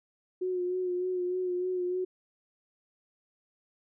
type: tone with vibrato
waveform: sine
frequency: 363.1 Hz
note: F#4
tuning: 33 cents flat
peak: -28 dBFS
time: 0.41-2.05 s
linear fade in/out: 10 ms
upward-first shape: sine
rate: 3.3 Hz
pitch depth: 30 cents each way
effects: none